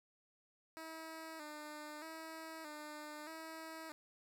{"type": "tone with vibrato", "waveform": "10% pulse", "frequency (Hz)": 311.1, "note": "D#4", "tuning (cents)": 0, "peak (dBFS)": -39, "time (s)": [0.77, 3.92], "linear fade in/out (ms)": 0, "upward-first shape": "square", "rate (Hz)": 0.8, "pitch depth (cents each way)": 58, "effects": []}